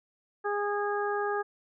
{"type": "harmonic tone", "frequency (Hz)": 410.4, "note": "G#4", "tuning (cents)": -21, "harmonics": [1, 2, 3, 4], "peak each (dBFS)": [-30, -33, -35, -36], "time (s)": [0.44, 1.43], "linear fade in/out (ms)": 20, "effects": []}